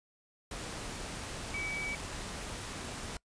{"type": "tone in noise", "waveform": "sine", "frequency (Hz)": 2285, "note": "D7", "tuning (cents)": -48, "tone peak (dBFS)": -35, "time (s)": [1.54, 1.95], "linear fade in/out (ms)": 2, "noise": "pink", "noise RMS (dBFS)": -41, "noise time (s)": [0.51, 3.17], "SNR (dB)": 3, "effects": ["noise-tail reverb RT60 0.1 s tail -23 dB re dry", "resampled to 22050 Hz"]}